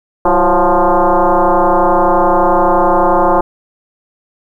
sine tone with frequency modulation, 161.2 Hz, E3, 38 cents flat, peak -7 dBFS, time 0.25-3.41 s, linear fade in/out 5 ms, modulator 177 Hz, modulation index 5.6, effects 8-bit

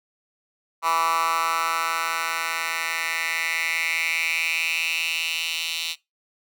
10% pulse tone with high-pass filter sweep, 164.81 Hz, E3, in tune, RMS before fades -25 dBFS, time 0.82-5.96 s, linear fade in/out 50 ms, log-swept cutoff 1100 to 3300 Hz, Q 4.7, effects noise-tail reverb RT60 0.2 s tail -21 dB re dry

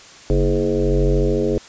sine tone with frequency modulation, 233.1 Hz, A#3, in tune, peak -14 dBFS, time 0.3-1.58 s, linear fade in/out 0 ms, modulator 93.5 Hz, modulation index 3, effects white hiss -42 dBFS RMS until 1.68 s + resampled to 16000 Hz

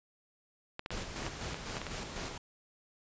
clicks, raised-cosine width 0.3 ms, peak -22 dBFS, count 8, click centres 0.794 / 0.861 / 0.906 / 1.265 / 1.544 / 1.768 / 1.816 / 1.867 s
pink noise with tremolo, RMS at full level -39 dBFS, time 0.91-2.38 s, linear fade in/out 5 ms, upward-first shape square, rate 4 Hz, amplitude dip 40%
effects resampled to 16000 Hz

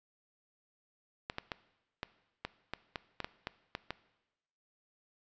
clicks, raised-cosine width 0.3 ms, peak -20 dBFS, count 12, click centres 1.299 / 1.384 / 1.518 / 2.031 / 2.45 / 2.736 / 2.958 / 3.203 / 3.245 / 3.471 / 3.751 / 3.906 s, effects noise-tail reverb RT60 1.0 s tail -18 dB re dry + resampled to 16000 Hz

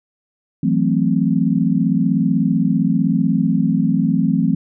sine chord, F# half-diminished seventh, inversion third, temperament equal with one note detuned, 164.81 / 185 / 220.6 / 261.6 Hz, E3 / F#3 / A3 / C4, 0 / 0 / +5 / 0 cents, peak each -19 dBFS, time 0.63-4.55 s, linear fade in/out 5 ms, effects none

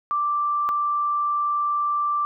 sine tone pair in turn, 1174.7 / 1174.7 Hz, D6 / D6, 0 / 0 cents, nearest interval unison, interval 0 cents, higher neither, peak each -20 dBFS, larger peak neither, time 0.11-0.69 / 0.69-2.25 s, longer second, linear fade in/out 0 ms, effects none

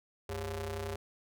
sawtooth ring-modulated tone, 155.56 Hz, D#3, in tune, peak -29 dBFS, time 0.29-0.96 s, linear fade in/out 5 ms, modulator 249 Hz, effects none

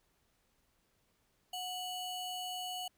square ring-modulated tone, 1842 Hz, A#6, 21 cents flat, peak -36 dBFS, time 1.53-2.88 s, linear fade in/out 5 ms, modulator 1110 Hz, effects pink hiss -75 dBFS RMS until 2.97 s

